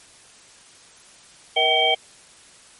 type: tone cluster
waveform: sine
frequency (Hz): 472.9 / 638 / 768 / 2268 / 3168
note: A#4 / D#5 / G5 / C#7 / G7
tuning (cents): +25 / +43 / -36 / +39 / +18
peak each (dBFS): -26 / -24 / -22 / -23 / -19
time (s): 1.56-1.95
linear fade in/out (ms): 10
effects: white hiss -49 dBFS RMS until 2.79 s + MP3 48 kbps